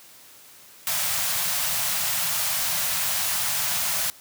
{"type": "band-stop noise", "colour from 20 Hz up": "white", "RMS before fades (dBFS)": -25, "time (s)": [0.87, 4.1], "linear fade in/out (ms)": 0, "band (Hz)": [190, 580], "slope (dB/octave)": 48, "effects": ["white hiss -49 dBFS RMS until 4.2 s", "high-pass 80 Hz 12 dB/octave"]}